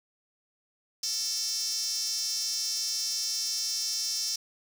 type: tone with high-pass filter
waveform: sawtooth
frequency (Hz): 445.7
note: A4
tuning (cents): +22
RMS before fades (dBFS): -31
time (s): 1.03-4.36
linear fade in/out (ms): 5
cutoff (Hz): 5400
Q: 7.5
effects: none